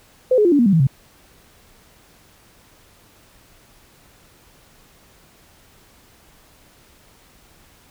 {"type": "tone with pitch steps", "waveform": "sine", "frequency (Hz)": [510, 421.5, 348.3, 287.9, 237.9, 196.63, 162.51, 134.3], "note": ["C5", "G#4", "F4", "D4", "A#3", "G3", "E3", "C3"], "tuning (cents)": [-44, 26, -5, -34, 35, 6, -24, 46], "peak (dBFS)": -11, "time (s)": [0.31, 0.87], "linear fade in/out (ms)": 5, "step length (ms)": 70, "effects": ["pink hiss -52 dBFS RMS until 7.9 s"]}